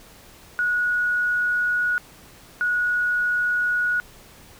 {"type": "tone pair in turn", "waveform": "sine", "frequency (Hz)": [1458, 1458], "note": ["F#6", "F#6"], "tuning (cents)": [-26, -26], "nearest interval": "unison", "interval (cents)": 0, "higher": "neither", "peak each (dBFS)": -19, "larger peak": "neither", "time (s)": [[0.59, 1.98], [2.61, 4]], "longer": "neither", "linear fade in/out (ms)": 0, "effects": ["pink hiss -48 dBFS RMS until 4.59 s"]}